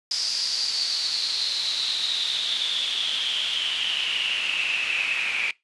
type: noise with band-pass filter sweep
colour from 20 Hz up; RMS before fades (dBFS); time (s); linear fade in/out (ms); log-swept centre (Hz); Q
pink; -26; 0.11-5.51; 2; 5000 to 2400; 9.5
effects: noise-tail reverb RT60 0.2 s tail -22 dB re dry + resampled to 24000 Hz